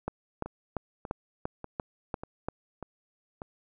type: two click trains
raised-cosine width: 1 ms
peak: -17 / -24 dBFS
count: 8 / 6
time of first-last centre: 0.08-2.485 / 0.46-3.419 s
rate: 2.91 / 1.69 Hz
effects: none